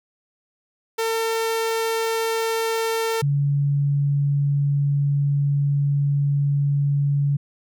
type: tone pair in turn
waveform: sawtooth / sine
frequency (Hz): 451.4 / 142.18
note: A4 / C#3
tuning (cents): +44 / +44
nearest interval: octave + minor sixth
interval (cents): 2000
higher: first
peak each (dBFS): -17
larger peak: neither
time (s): 0.98-3.22 / 3.22-7.37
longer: second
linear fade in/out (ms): 10
effects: none